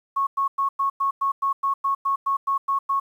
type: tone bursts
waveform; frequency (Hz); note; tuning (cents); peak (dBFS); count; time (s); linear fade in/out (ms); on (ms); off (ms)
sine; 1100; C#6; -14; -19; 14; 0.16-3; 10; 110; 100
effects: 9-bit